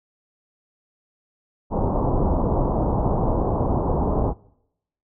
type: low-pass noise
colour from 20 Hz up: pink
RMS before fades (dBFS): -21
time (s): 1.7-4.34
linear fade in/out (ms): 50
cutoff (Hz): 1000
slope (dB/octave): 48
effects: noise-tail reverb RT60 0.8 s tail -24 dB re dry